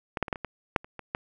clicks, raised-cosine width 0.5 ms, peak -15 / -9 / -21 / -12 / -23 / -18 / -6 / -29 / -23 / -13 dBFS, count 10, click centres 0.172 / 0.227 / 0.282 / 0.328 / 0.358 / 0.447 / 0.762 / 0.845 / 0.993 / 1.149 s, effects none

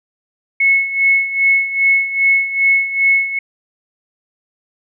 sine tone with tremolo, 2193 Hz, C#7, 19 cents flat, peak -8 dBFS, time 0.6-3.39 s, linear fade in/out 5 ms, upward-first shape sine, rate 2.5 Hz, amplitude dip 75%, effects none

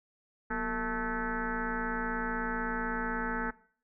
sine tone with frequency modulation, 880 Hz, A5, in tune, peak -30 dBFS, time 0.5-3.51 s, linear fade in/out 10 ms, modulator 213 Hz, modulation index 4.1, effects noise-tail reverb RT60 0.5 s tail -19 dB re dry

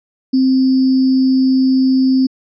sine tone with sample-and-hold, 261.6 Hz, C4, in tune, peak -9 dBFS, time 0.33-2.27 s, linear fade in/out 10 ms, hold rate 4900 Hz, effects resampled to 16000 Hz

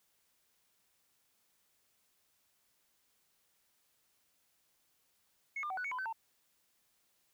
sine tone with pitch steps, 2186 / 1199 / 757 / 1483 / 2228 / 1008 / 1532 / 901 Hz, C#7 / D6 / F#5 / F#6 / C#7 / B5 / G6 / A5, -25 / +36 / +39 / +4 / +8 / +35 / -40 / +41 cents, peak -35 dBFS, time 5.56-6.128 s, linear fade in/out 5 ms, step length 71 ms, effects tanh soft clip ceiling -33 dBFS + white hiss -75 dBFS RMS until 7.33 s

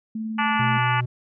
sine tone with tremolo, 220 Hz, A3, in tune, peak -25 dBFS, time 0.15-0.78 s, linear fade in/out 5 ms, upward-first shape triangle, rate 20 Hz, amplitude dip 25%
harmonic tone, 291.2 Hz, D4, 15 cents flat, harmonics 3 / 4 / 5 / 6 / 7 / 8 / 9 / 10, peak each -24 / -26 / -28 / -30 / -31 / -32 / -33 / -34 dBFS, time 0.38-1.01 s, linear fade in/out 10 ms
triangle tone, 123.47 Hz, B2, in tune, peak -21 dBFS, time 0.59-1.06 s, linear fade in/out 10 ms
effects none

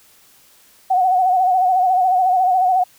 sine tone with vibrato, 740 Hz, F#5, in tune, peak -12 dBFS, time 0.9-2.84 s, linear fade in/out 10 ms, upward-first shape sine, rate 14 Hz, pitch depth 59 cents each way, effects white hiss -51 dBFS RMS until 2.98 s

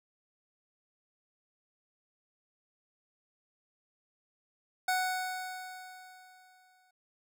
25% pulse tone with exponential decay, 741 Hz, F#5, 2 cents sharp, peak -23 dBFS, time 4.88-6.91 s, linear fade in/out 5 ms, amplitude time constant 440 ms, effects none

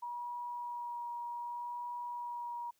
sine tone with vibrato, 959 Hz, A#5, 49 cents sharp, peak -38 dBFS, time 0.02-2.71 s, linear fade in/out 10 ms, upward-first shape sine, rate 0.65 Hz, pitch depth 11 cents each way, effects white hiss -75 dBFS RMS until 2.79 s

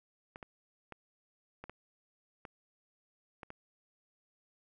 clicks, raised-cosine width 0.5 ms, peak -30 dBFS, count 8, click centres 0.359 / 0.428 / 0.923 / 1.64 / 1.696 / 2.452 / 3.432 / 3.504 s, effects none

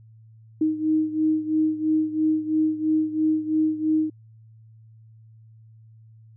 sine beating tone pair, 311.3 / 314.3 Hz, D#4 / D#4, +1 / +18 cents, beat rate 3 Hz, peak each -21 / -25 dBFS, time 0.61-4.1 s, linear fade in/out 5 ms, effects added 111 Hz sine -47 dBFS peak until 6.36 s

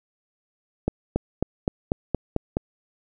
accelerating click train, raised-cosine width 2 ms, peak -8 dBFS, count 8, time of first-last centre 0.88-2.569 s, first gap 280 ms, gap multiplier 0.95, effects none

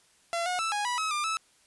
sawtooth tone with pitch steps, 680 / 724 / 1321 / 827 / 979 / 1284 / 1197 / 1306 Hz, F5 / F#5 / E6 / G#5 / B5 / E6 / D6 / E6, -46 / -38 / +3 / -8 / -15 / -46 / +33 / -17 cents, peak -24 dBFS, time 0.33-1.37 s, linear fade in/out 0 ms, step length 130 ms, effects white hiss -63 dBFS RMS until 1.66 s + resampled to 24000 Hz

